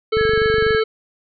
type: harmonic tone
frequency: 440 Hz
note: A4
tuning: in tune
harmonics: 1 / 3 / 5 / 7 / 9 / 10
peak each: -15 / -25 / -29 / -32 / -34 / -35 dBFS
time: 0.12-0.84 s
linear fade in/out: 10 ms
type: click train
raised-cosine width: 5 ms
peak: -15 dBFS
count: 15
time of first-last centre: 0.17-0.749 s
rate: 24.2 Hz
type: tone with vibrato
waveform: sine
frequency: 1661.2 Hz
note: G#6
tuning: in tune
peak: -22 dBFS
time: 0.17-0.81 s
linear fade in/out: 20 ms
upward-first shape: sine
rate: 7.9 Hz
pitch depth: 27 cents each way
effects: none